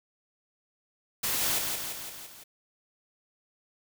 white noise with echo, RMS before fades -29 dBFS, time 1.23-1.59 s, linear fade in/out 10 ms, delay 170 ms, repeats 5, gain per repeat -4 dB, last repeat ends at 2.44 s, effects none

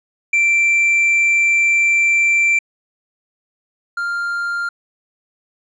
triangle tone pair in turn, 2349 / 1396.7 Hz, D7 / F6, 0 / 0 cents, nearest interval major sixth, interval 900 cents, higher first, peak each -10 / -17 dBFS, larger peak first, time 0.33-2.59 / 3.97-4.69 s, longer first, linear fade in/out 5 ms, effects resampled to 22050 Hz

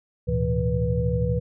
sine tone cluster, 72.6 / 110.5 / 123 / 166.9 / 488.7 Hz, D2 / A2 / B2 / E3 / B4, -19 / +8 / -7 / +22 / -18 cents, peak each -27 dBFS, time 0.27-1.4 s, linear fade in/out 20 ms, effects none

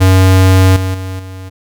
square tone with level steps, 94 Hz, F#2, 28 cents sharp, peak -5 / -14 / -20 / -26 dBFS, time 0-1.5 s, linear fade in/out 20 ms, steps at 0.76 / 0.94 / 1.19 s, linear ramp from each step 5 ms, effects none

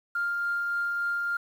sine tone with tremolo, 1400 Hz, F6, 4 cents sharp, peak -24 dBFS, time 0.15-1.37 s, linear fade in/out 5 ms, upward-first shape triangle, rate 3.5 Hz, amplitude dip 25%, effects tanh soft clip ceiling -21 dBFS + 9-bit

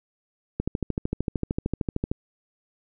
click train, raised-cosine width 3 ms, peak -12 dBFS, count 21, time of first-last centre 0.6-2.115 s, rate 13.2 Hz, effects none

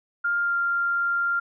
sine tone with pitch glide, 1403 to 1391.7 Hz, F6 to F6, +8 to -6 cents, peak -21 dBFS, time 0.24-1.4 s, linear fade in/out 10 ms, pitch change -14 cents, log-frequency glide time 0.4-0.55 s, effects none

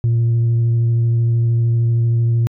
sine tone with vibrato, 116.54 Hz, A#2, in tune, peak -10 dBFS, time 0.04-2.47 s, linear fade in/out 0 ms, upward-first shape sine, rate 13 Hz, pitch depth 10 cents each way, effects tanh soft clip ceiling -11 dBFS

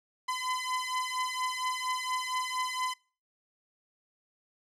sawtooth beating tone pair, 1014 / 1018.3 Hz, B5 / C6, +45 / -47 cents, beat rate 4.3 Hz, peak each -30 dBFS, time 0.28-2.94 s, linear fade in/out 10 ms, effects noise-tail reverb RT60 0.4 s tail -25 dB re dry + low-pass 10000 Hz 12 dB/octave

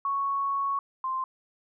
sine tone pair in turn, 1108.7 / 1046.5 Hz, C#6 / C6, 0 / 0 cents, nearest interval minor second, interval 100 cents, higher first, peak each -25 / -27 dBFS, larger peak first, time 0.05-0.79 / 1.04-1.24 s, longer first, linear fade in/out 2 ms, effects none

